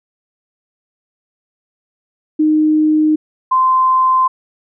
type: tone pair in turn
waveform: sine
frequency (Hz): 308.3 / 1037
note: D#4 / C6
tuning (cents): -16 / -16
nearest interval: octave + major sixth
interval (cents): 2100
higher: second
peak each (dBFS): -9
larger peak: neither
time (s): 2.39-3.16 / 3.51-4.28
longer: neither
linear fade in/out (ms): 10
effects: none